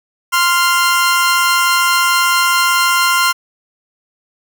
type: tone pair together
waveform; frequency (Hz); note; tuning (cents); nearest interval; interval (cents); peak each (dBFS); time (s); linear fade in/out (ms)
sawtooth; 1043.6 / 1393; C6 / F6; -5 / -5; perfect fourth; 500; -10; 0.32-3.33; 20
effects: none